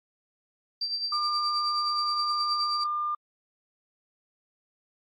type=tone with tremolo; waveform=sine; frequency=4692 Hz; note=D8; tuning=2 cents flat; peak=-25 dBFS; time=0.81-2.84 s; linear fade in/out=5 ms; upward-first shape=triangle; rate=9.5 Hz; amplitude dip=65%
type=tone; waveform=sine; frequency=1200 Hz; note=D6; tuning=37 cents sharp; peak=-26 dBFS; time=1.12-3.15 s; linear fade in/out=5 ms
effects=tanh soft clip ceiling -17 dBFS + AAC 48 kbps